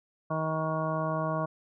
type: harmonic tone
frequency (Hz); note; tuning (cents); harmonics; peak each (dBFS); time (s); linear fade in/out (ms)
158.4; D#3; +31; 1 / 2 / 3 / 4 / 5 / 6 / 7 / 9; -32 / -38 / -41 / -32 / -43 / -39 / -34 / -43; 0.3-1.46; 10
effects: none